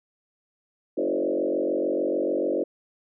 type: tone with frequency modulation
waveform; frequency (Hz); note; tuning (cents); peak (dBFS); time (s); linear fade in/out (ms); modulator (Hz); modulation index
sine; 440; A4; 0; -22; 0.97-2.64; 10; 46.8; 3.2
effects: none